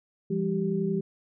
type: tone cluster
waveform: sine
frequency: 170.7 / 201.7 / 389.1 Hz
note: F3 / G3 / G4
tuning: -39 / +50 / -13 cents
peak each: -29 dBFS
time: 0.3-1.01 s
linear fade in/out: 10 ms
effects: none